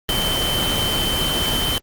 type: tone in noise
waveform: sine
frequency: 3078 Hz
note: G7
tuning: 32 cents flat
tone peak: -21 dBFS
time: 0.09-1.78 s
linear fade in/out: 0 ms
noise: pink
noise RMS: -22 dBFS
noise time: 0.09-1.78 s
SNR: -2 dB
effects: Opus 32 kbps